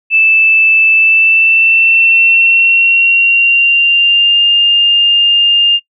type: tone with pitch glide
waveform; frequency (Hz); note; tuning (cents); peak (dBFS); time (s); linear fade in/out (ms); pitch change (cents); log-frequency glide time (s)
sine; 2637 to 2810; E7 to F7; 0 to +10; -5; 0.1-5.8; 50; +110; 0.94-4.42
effects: noise-tail reverb RT60 0.1 s tail -23 dB re dry

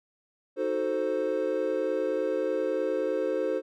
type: chord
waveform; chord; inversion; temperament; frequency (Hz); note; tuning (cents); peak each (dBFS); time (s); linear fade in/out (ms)
triangle; D# diminished seventh; none; equal; 311.1 / 370 / 440 / 523.3; D#4 / F#4 / A4 / C5; 0 / 0 / 0 / 0; -32 / -31 / -29 / -27; 0.56-3.62; 50
effects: none

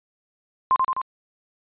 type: tone with echo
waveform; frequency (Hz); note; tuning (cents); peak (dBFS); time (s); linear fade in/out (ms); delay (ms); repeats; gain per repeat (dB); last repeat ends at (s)
sine; 1046.5; C6; 0; -14; 0.71-0.76; 0; 85; 3; -3; 1.015
effects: resampled to 8000 Hz

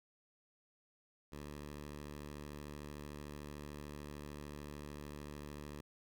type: tone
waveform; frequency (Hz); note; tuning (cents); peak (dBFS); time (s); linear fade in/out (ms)
10% pulse; 73.42; D2; 0; -38; 1.32-5.81; 5
effects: none

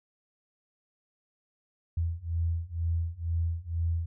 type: beating tone pair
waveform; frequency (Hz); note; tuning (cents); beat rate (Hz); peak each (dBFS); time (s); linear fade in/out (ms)
sine; 82.6 / 84.7; E2 / E2; +4 / +48; 2.1; -31 / -30; 1.97-4.06; 5
effects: none

